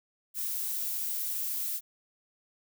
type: noise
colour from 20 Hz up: violet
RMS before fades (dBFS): -33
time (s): 0.34-1.81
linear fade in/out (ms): 50
effects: none